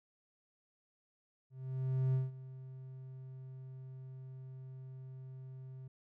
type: tone with ADSR envelope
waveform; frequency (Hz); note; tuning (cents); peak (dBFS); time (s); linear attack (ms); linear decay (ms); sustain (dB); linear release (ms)
triangle; 130.81; C3; 0; -26; 1.5-5.88; 640; 170; -18; 6
effects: none